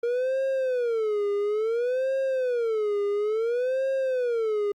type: tone with vibrato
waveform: triangle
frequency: 466.5 Hz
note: A#4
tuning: 1 cent sharp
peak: -21 dBFS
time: 0.03-4.72 s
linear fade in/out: 5 ms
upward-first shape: sine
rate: 0.58 Hz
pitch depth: 240 cents each way
effects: Opus 48 kbps